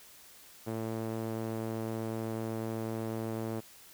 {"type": "tone with band-pass filter", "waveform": "sawtooth", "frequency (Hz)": 112, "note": "A2", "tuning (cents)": 31, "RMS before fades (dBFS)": -36, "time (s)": [0.66, 3.61], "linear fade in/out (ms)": 20, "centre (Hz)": 400, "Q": 0.85, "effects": ["white hiss -55 dBFS RMS until 3.93 s"]}